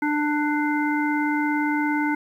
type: harmonic tone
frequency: 297.1 Hz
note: D4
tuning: 20 cents sharp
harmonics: 1 / 3 / 5 / 7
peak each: -22 / -27 / -29 / -30 dBFS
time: 0.02-2.15 s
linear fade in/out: 5 ms
effects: 9-bit